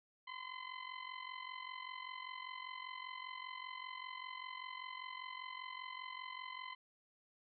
20% pulse tone with amplitude modulation, 1024 Hz, C6, 38 cents flat, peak -37 dBFS, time 0.27-6.75 s, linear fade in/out 10 ms, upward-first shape sine, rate 45.1 Hz, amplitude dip 75%, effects resampled to 11025 Hz

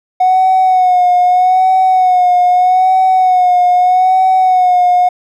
triangle tone with vibrato, 735 Hz, F#5, 12 cents flat, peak -3 dBFS, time 0.2-5.09 s, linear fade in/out 10 ms, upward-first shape sine, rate 0.8 Hz, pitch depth 42 cents each way, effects tanh soft clip ceiling -3 dBFS

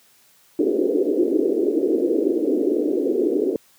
white band-pass noise, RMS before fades -20 dBFS, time 0.59-3.56 s, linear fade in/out 2 ms, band 280 to 450 Hz, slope 48 dB/octave, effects white hiss -56 dBFS RMS until 3.78 s + high-pass 100 Hz 12 dB/octave

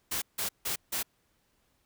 white noise bursts, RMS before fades -32 dBFS, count 4, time 0.11-1.03 s, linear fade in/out 10 ms, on 110 ms, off 160 ms, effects pink hiss -72 dBFS RMS until 1.85 s

